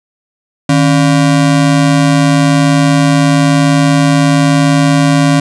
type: ring-modulated tone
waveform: square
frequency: 214.5 Hz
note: A3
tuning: 44 cents flat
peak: -4 dBFS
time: 0.69-5.4 s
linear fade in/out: 5 ms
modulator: 60.5 Hz
effects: resampled to 22050 Hz + 7-bit